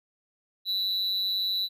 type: tone with amplitude modulation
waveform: triangle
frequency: 3951 Hz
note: B7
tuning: in tune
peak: -21 dBFS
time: 0.65-1.69 s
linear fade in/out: 50 ms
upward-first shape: sine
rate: 190 Hz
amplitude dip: 65%
effects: none